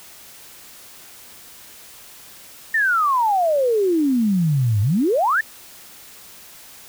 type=exponential two-way sweep; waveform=sine; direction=down then up; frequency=1852 to 98.1 to 1852 Hz; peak=-15 dBFS; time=2.74-5.41 s; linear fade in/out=5 ms; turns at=4.81 s; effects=white hiss -43 dBFS RMS until 6.88 s